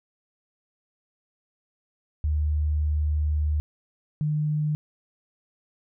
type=tone pair in turn; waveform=sine; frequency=75.5 / 151.17 Hz; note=D2 / D#3; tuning=+48 / -50 cents; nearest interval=octave; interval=1202 cents; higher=second; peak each=-21 / -22 dBFS; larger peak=first; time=2.24-3.6 / 4.21-4.75 s; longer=first; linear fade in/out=0 ms; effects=none